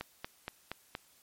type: click train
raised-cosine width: 0.3 ms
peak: -21 dBFS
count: 5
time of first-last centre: 0.01-0.951 s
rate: 4.25 Hz
effects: white hiss -64 dBFS RMS until 1.22 s + MP3 64 kbps